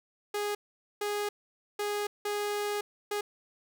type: tone bursts at uneven times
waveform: sawtooth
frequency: 413.2 Hz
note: G#4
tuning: 9 cents flat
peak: -26 dBFS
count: 5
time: 0.34-0.55 / 1.01-1.29 / 1.79-2.07 / 2.25-2.81 / 3.11-3.21 s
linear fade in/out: 5 ms
effects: none